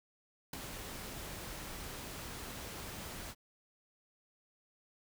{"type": "noise with ADSR envelope", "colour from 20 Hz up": "pink", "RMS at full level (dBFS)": -37, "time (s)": [0.53, 3.35], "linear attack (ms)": 6, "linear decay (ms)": 4, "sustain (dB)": -8, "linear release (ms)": 52, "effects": []}